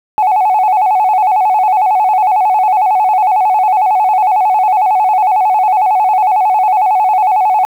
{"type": "tone with vibrato", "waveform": "sine", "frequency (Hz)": 798, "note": "G5", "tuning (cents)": 31, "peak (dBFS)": -6, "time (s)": [0.18, 7.65], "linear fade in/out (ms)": 0, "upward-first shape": "square", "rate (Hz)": 11, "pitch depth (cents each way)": 120, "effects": ["tanh soft clip ceiling -5 dBFS", "7-bit"]}